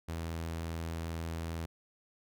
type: tone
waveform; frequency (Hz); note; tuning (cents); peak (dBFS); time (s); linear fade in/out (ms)
sawtooth; 82.41; E2; 0; -32; 0.08-1.66; 10
effects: none